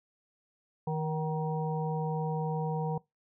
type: harmonic tone with a mistuned harmonic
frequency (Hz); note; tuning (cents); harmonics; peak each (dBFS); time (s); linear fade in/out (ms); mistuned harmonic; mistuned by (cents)
157.6; D#3; +23; 1 / 3 / 5 / 6; -31 / -36 / -38 / -39; 0.87-2.98; 5; 5; -49
effects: noise-tail reverb RT60 0.2 s tail -23 dB re dry